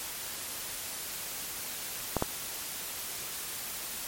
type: clicks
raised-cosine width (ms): 1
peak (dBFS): -12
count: 2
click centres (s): 2.167 / 2.224
effects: white hiss -38 dBFS RMS until 4.07 s + MP3 64 kbps